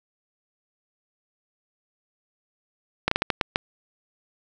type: slowing click train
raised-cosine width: 0.3 ms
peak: -4 dBFS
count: 7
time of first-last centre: 3.08-3.559 s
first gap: 34 ms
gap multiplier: 1.34
effects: none